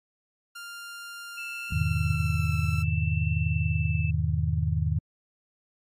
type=tone with pitch glide; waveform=sawtooth; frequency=1396.9 to 1342.3 Hz; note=F6 to E6; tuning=0 to +31 cents; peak=-35 dBFS; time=0.55-2.83 s; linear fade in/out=10 ms; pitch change=-69 cents; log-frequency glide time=1.66-2.55 s
type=tone with vibrato; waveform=sine; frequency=2654 Hz; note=E7; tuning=11 cents sharp; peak=-35 dBFS; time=1.37-4.11 s; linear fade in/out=10 ms; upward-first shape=triangle; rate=0.64 Hz; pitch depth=14 cents each way
type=chord; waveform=sine; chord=E major seventh; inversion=none; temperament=just; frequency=82.41 / 103.01 / 123.61 / 154.51 Hz; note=E2 / G#2 / B2 / D#3; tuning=0 / -14 / +2 / -12 cents; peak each=-27 / -30 / -32 / -28 dBFS; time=1.72-4.99 s; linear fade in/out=5 ms
effects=AAC 48 kbps